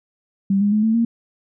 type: tone with pitch steps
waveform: sine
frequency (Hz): 196 / 204.3 / 213 / 222 / 231.5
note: G3 / G#3 / G#3 / A3 / A#3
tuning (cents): 0 / -28 / +44 / +16 / -12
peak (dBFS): -14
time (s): 0.5-1.05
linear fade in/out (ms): 5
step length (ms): 110
effects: none